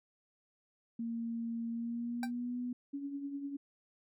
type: tone with pitch glide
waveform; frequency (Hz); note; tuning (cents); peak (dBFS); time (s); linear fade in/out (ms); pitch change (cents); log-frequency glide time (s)
sine; 231 to 246.2; A#3 to B3; -16 to -5; -35; 0.99-2.73; 5; +111; 1.7-2.59
type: tone with exponential decay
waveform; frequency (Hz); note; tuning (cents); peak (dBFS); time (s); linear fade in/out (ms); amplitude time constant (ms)
25% pulse; 783; G5; -2; -30; 2.23-2.31; 2; 16
type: tone with tremolo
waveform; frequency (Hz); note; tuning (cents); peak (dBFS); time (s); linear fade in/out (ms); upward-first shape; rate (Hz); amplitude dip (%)
sine; 280.9; C#4; +23; -35; 2.93-3.57; 10; triangle; 10; 60
effects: none